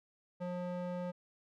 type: tone with band-pass filter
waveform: square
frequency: 178.5 Hz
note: F3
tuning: 38 cents sharp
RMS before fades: -39 dBFS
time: 0.4-1.12 s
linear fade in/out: 20 ms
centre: 480 Hz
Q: 1.1
effects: none